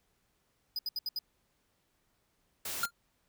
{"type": "tone bursts", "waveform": "square", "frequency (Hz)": 4978, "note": "D#8", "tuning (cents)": 0, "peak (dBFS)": -33, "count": 5, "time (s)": [0.76, 1.189], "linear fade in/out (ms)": 2, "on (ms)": 29, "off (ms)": 71}
{"type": "noise", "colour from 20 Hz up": "white", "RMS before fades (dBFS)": -38, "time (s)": [2.65, 2.86], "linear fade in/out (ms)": 5}
{"type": "tone with exponential decay", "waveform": "square", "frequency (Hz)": 1396.9, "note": "F6", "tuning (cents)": 0, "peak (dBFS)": -25, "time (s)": [2.83, 2.91], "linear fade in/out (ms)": 5, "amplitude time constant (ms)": 16}
{"effects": ["pink hiss -75 dBFS RMS until 3.28 s"]}